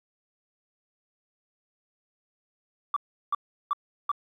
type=tone bursts; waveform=sine; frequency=1159 Hz; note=D6; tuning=23 cents flat; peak=-21 dBFS; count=4; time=2.94-4.116 s; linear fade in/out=2 ms; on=24 ms; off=360 ms; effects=tanh soft clip ceiling -19 dBFS + 10-bit